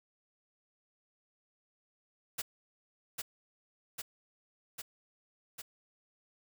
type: noise with echo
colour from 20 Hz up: white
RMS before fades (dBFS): -36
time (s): 2.38-2.42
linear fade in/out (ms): 10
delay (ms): 800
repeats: 4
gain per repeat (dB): -2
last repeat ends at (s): 5.62
effects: none

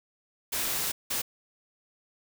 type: noise bursts at uneven times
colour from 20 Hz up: white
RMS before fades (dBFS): -30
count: 2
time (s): 0.52-0.92 / 1.1-1.22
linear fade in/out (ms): 10
effects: none

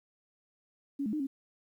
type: tone with pitch steps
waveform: sine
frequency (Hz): 279.9 / 212.7 / 305 / 272.3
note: C#4 / G#3 / D#4 / C#4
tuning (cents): +17 / +42 / -34 / -31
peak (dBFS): -30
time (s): 0.99-1.27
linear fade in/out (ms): 10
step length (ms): 70
effects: 11-bit

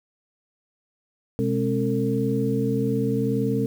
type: tone cluster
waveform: sine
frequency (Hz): 127 / 208.9 / 269.5 / 451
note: B2 / G#3 / C#4 / A4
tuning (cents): +49 / +10 / -49 / +43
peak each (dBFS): -26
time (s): 1.39-3.66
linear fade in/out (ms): 0
effects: 8-bit

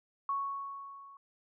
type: tone with level ramp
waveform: sine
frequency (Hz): 1108.7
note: C#6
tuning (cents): 0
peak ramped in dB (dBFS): -29 to -51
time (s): 0.29-1.17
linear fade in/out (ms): 2
effects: none

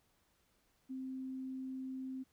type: tone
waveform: sine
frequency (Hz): 261.6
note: C4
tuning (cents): 0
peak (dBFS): -40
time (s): 0.89-2.24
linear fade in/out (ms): 20
effects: pink hiss -75 dBFS RMS until 2.32 s

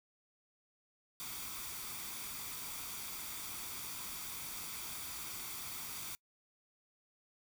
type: noise with comb filter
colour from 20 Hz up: white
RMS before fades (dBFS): -44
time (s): 1.2-6.15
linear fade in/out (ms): 0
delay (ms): 0.86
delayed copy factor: +0.5
effects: noise-tail reverb RT60 0.1 s tail -25 dB re dry

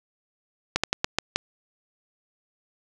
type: slowing click train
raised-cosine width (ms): 0.2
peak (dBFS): -4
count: 6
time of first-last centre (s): 0.76-1.36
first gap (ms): 76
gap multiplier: 1.23
effects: none

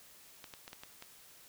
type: clicks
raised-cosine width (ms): 0.2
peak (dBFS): -29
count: 6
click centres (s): 0.442 / 0.538 / 0.679 / 0.731 / 0.835 / 1.024
effects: white hiss -58 dBFS RMS until 1.48 s

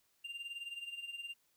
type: tone with tremolo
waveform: triangle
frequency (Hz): 2790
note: F7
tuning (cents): -2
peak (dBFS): -38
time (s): 0.24-1.34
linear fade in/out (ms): 10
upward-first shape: sine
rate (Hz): 19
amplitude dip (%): 70
effects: white hiss -75 dBFS RMS until 1.56 s

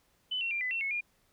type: tone with pitch steps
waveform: sine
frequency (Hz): 3011 / 2725 / 2381 / 2006 / 2708 / 2193 / 2416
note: F#7 / F7 / D7 / B6 / E7 / C#7 / D7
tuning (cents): +30 / -43 / +23 / +26 / +46 / -19 / +48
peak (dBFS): -30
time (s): 0.31-1.01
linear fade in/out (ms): 10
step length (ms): 100
effects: pink hiss -70 dBFS RMS until 1.32 s

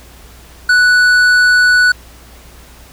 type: tone with tanh clipping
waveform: sine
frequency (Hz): 1480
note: F#6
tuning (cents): 0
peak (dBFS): -8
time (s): 0.69-1.92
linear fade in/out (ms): 5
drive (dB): 10
effects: added 60 Hz sine -39 dBFS peak until 2.92 s + pink hiss -41 dBFS RMS until 2.92 s

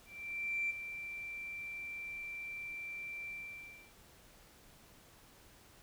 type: tone with ADSR envelope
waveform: sine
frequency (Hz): 2349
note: D7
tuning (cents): 0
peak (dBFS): -31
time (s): 0.05-3.93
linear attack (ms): 650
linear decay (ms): 15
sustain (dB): -10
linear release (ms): 640
effects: tanh soft clip ceiling -27 dBFS + pink hiss -61 dBFS RMS until 5.82 s

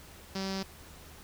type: tone with low-pass filter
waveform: sawtooth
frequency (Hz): 192.5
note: G3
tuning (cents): -31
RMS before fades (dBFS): -35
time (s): 0.35-0.63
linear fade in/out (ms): 5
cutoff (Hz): 5100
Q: 4.8
effects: added 76 Hz sine -55 dBFS peak until 1.23 s + pink hiss -52 dBFS RMS until 1.23 s

